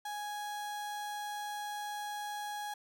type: tone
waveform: 35% pulse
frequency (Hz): 830.6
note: G#5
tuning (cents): 0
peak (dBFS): -36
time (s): 0.05-2.74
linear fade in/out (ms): 5
effects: none